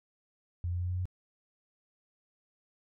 sine tone with pitch steps, 87.31 / 88.27 / 89.25 / 90.23 / 91.23 Hz, F2 / F2 / F2 / F#2 / F#2, 0 / +19 / +38 / -43 / -24 cents, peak -30 dBFS, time 0.64-1.055 s, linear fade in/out 0 ms, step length 83 ms, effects none

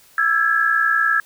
sine tone cluster, 1330 / 1642 / 1702 Hz, E6 / G#6 / G#6, +15 / -20 / +42 cents, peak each -19 dBFS, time 0.18-1.2 s, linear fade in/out 2 ms, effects white hiss -51 dBFS RMS until 1.25 s

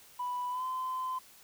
sine tone with pitch glide, 987.8 to 1027.4 Hz, B5 to C6, 0 to -32 cents, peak -31 dBFS, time 0.19-1.19 s, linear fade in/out 10 ms, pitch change +68 cents, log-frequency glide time 0.5-0.64 s, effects tanh soft clip ceiling -29 dBFS + white hiss -57 dBFS RMS until 1.43 s

